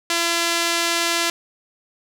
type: tone with band-pass filter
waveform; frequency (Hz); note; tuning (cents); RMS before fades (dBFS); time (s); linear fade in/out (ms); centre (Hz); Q
sawtooth; 338.9; E4; +48; -21; 0.1-1.3; 2; 4700; 0.6
effects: none